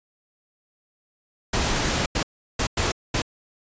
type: noise bursts at uneven times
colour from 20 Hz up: pink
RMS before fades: -23 dBFS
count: 5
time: 1.53-2.06 / 2.15-2.23 / 2.59-2.67 / 2.77-2.92 / 3.14-3.22 s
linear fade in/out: 5 ms
effects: resampled to 16000 Hz